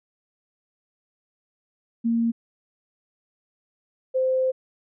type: tone pair in turn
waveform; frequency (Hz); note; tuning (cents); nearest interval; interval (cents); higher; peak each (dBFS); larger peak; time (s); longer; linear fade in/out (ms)
sine; 231.2 / 519; A#3 / C5; -14 / -14; octave + major second; 1400; second; -19; neither; 2.04-2.32 / 4.14-4.52; second; 20
effects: none